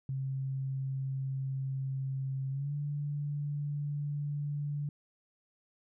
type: tone with pitch glide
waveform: sine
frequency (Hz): 134.2 to 145.5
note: C3 to D3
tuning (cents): +44 to -16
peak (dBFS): -32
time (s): 0.09-4.89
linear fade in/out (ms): 2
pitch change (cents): +140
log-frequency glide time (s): 2.5-2.73
effects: none